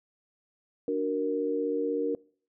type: chord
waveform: sine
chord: D augmented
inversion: none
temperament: equal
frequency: 293.7 / 370 / 466.2 Hz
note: D4 / F#4 / A#4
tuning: 0 / 0 / 0 cents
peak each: -31 / -34 / -28 dBFS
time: 0.88-2.15 s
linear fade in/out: 2 ms
effects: noise-tail reverb RT60 0.5 s tail -24 dB re dry